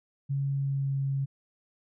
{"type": "tone with pitch glide", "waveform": "sine", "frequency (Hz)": [138.59, 137], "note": ["C#3", "C#3"], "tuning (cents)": [0, -20], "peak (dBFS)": -26, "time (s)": [0.29, 1.26], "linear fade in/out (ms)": 20, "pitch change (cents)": -20, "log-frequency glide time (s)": [0.5, 0.97], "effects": []}